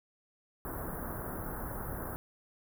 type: band-stop noise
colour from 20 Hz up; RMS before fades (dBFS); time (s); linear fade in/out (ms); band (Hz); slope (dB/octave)
pink; -39; 0.65-2.16; 0; 1600 to 11000; 48
effects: none